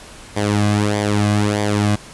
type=tone with flanger; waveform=sawtooth; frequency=103.83 Hz; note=G#2; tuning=in tune; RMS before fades=-17 dBFS; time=0.36-1.96 s; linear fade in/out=10 ms; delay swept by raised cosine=0.73 to 2.23 ms; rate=1.6 Hz; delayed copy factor=-0.7; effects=pink hiss -39 dBFS RMS until 2.13 s + resampled to 24000 Hz